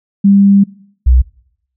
sine tone pair in turn, 198.8 / 62.62 Hz, G3 / B1, +25 / +25 cents, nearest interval octave + minor sixth, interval 2000 cents, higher first, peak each -4 dBFS, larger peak neither, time 0.24-0.64 / 1.06-1.22 s, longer first, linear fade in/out 10 ms, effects noise-tail reverb RT60 0.7 s tail -23 dB re dry

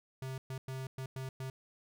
square tone bursts at uneven times, 131.7 Hz, C3, 12 cents sharp, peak -39 dBFS, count 6, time 0.22-0.38 / 0.5-0.58 / 0.68-0.87 / 0.98-1.06 / 1.16-1.29 / 1.4-1.5 s, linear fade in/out 2 ms, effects none

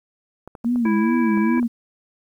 clicks, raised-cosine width 1 ms, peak -23 dBFS, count 8, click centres 0.476 / 0.552 / 0.646 / 0.759 / 0.856 / 1.375 / 1.577 / 1.629 s
sine tone with vibrato, 225.8 Hz, A3, 45 cents sharp, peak -17 dBFS, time 0.64-1.68 s, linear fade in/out 20 ms, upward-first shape sine, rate 2.4 Hz, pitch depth 150 cents each way
harmonic tone, 329.6 Hz, E4, in tune, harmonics 1 / 3 / 5 / 7, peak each -21 / -28 / -32 / -33 dBFS, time 0.85-1.6 s, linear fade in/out 5 ms
effects 9-bit

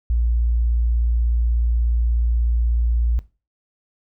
sine tone, 58.27 Hz, A#1, in tune, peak -16 dBFS, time 0.1-3.19 s, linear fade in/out 0 ms, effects noise-tail reverb RT60 0.3 s tail -17 dB re dry

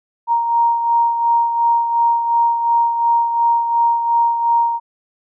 sine beating tone pair, 934 / 936.8 Hz, A#5 / A#5, +3 / +8 cents, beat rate 2.8 Hz, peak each -13 / -22 dBFS, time 0.27-4.8 s, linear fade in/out 50 ms, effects none

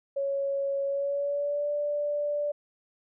sine tone with pitch glide, 554.4 to 585.7 Hz, C#5 to D5, 0 to -5 cents, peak -26 dBFS, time 0.16-2.52 s, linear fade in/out 10 ms, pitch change +95 cents, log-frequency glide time 0.85-1.7 s, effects none

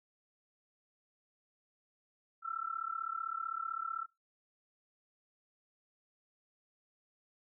sine tone with amplitude modulation, 1336 Hz, E6, 23 cents sharp, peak -32 dBFS, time 2.42-4.07 s, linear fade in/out 50 ms, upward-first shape sine, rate 35.7 Hz, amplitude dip 90%, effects noise-tail reverb RT60 0.2 s tail -22 dB re dry

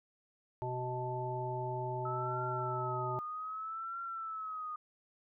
harmonic tone, 125.6 Hz, B2, 30 cents sharp, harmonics 1 / 3 / 5 / 7, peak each -39 / -41 / -43 / -39 dBFS, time 0.62-3.19 s, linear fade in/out 0 ms
sine tone with vibrato, 1296 Hz, E6, 30 cents flat, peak -38 dBFS, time 2.05-4.76 s, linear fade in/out 5 ms, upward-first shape triangle, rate 0.64 Hz, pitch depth 100 cents each way
effects none

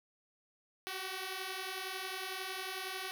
5% pulse beating tone pair, 371.9 / 382.9 Hz, F#4 / G4, +9 / -41 cents, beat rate 11 Hz, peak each -31 / -30 dBFS, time 0.87-3.11 s, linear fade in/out 0 ms, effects none

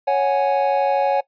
triangle chord, C# suspended fourth, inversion none, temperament just, 554.4 / 739.2 / 831.5 Hz, C#5 / F#5 / G#5, 0 / -2 / +2 cents, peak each -17 / -20 / -18 dBFS, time 0.07-1.21 s, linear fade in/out 10 ms, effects noise-tail reverb RT60 0.1 s tail -20 dB re dry + resampled to 11025 Hz

